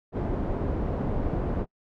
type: low-pass noise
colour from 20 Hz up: pink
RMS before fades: -28 dBFS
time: 0.12-1.66 s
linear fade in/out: 50 ms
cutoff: 610 Hz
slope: 12 dB/octave
effects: noise-tail reverb RT60 0.1 s tail -26 dB re dry